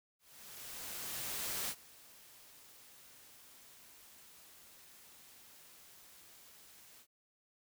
white noise with ADSR envelope, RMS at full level -38 dBFS, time 0.19-7.07 s, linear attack 1500 ms, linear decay 59 ms, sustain -21 dB, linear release 67 ms, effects none

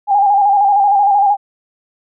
sine tone with vibrato, 806 Hz, G5, 48 cents sharp, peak -8 dBFS, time 0.07-1.37 s, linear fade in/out 50 ms, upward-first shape square, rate 13 Hz, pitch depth 45 cents each way, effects none

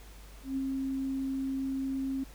sine tone with ADSR envelope, 268 Hz, C4, 42 cents sharp, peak -28 dBFS, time 0.43-2.24 s, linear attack 140 ms, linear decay 26 ms, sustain -2 dB, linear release 8 ms, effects added 50 Hz sine -48 dBFS peak until 2.34 s + pink hiss -55 dBFS RMS until 2.34 s

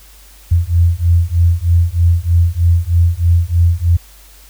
sine beating tone pair, 84 / 87.2 Hz, E2 / F2, +33 / -2 cents, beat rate 3.2 Hz, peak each -12 dBFS, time 0.51-3.97 s, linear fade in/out 10 ms, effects added 50 Hz sine -41 dBFS peak until 4.49 s + white hiss -44 dBFS RMS until 4.49 s

